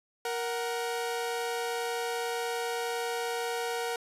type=tone pair together; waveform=sawtooth; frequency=468.7 / 744 Hz; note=A#4 / F#5; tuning=+9 / +9 cents; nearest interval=minor sixth; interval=800 cents; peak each=-28 / -32 dBFS; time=0.25-3.96 s; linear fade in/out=2 ms; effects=resampled to 32000 Hz